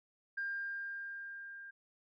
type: tone with level ramp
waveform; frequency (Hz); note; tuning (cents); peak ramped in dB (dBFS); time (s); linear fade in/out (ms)
sine; 1600; G6; +35; -34 to -47; 0.37-1.71; 10
effects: tanh soft clip ceiling -30 dBFS